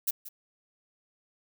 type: noise with echo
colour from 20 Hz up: violet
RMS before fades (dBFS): -27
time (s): 0.07-0.11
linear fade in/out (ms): 10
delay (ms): 180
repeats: 1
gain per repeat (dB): -15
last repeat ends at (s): 0.29
effects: none